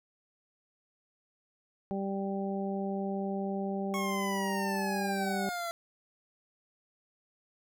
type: harmonic tone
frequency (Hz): 195.9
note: G3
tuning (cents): -1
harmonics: 1 / 2 / 3 / 4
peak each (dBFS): -33 / -37 / -40 / -40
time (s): 1.91-5.49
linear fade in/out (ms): 0
type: exponential sweep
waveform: 25% pulse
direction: down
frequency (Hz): 1100 to 674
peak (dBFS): -30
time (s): 3.94-5.71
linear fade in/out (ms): 0
effects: none